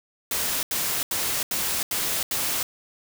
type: noise bursts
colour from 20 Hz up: white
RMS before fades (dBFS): -26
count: 6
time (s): 0.31-2.63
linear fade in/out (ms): 2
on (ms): 320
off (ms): 80
effects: none